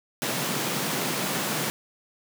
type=high-pass noise; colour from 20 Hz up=pink; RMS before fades=-28 dBFS; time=0.22-1.7 s; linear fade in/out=0 ms; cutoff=130 Hz; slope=48 dB/octave; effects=none